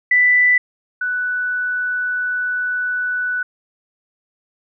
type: tone pair in turn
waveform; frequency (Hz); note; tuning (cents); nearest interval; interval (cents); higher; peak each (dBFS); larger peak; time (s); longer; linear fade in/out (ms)
sine; 1984 / 1486.3; B6 / F#6; +7 / +7; perfect fourth; 500; first; -10 / -18; first; 0.11-0.58 / 1.01-3.43; second; 5
effects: none